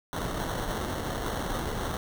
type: noise with sample-and-hold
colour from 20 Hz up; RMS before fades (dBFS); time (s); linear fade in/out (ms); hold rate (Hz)
pink; -32; 0.13-1.97; 0; 2450
effects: none